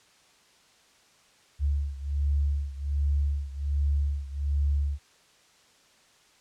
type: beating tone pair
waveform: sine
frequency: 71 / 72.3 Hz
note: C#2 / D2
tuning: +42 / -27 cents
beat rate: 1.3 Hz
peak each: -26 / -29 dBFS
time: 1.59-4.99 s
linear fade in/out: 50 ms
effects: white hiss -60 dBFS RMS until 6.4 s + low-pass 7000 Hz 12 dB/octave